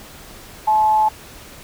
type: tone with frequency modulation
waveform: sine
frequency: 862 Hz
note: A5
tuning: 36 cents flat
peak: -12 dBFS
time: 0.67-1.09 s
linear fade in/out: 10 ms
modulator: 201 Hz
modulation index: 0.21
effects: pink hiss -40 dBFS RMS until 1.63 s